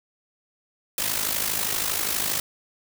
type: noise with amplitude modulation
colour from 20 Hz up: white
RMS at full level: -23 dBFS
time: 0.98-2.4 s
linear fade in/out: 2 ms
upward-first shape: sine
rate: 52.5 Hz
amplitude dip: 65%
effects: none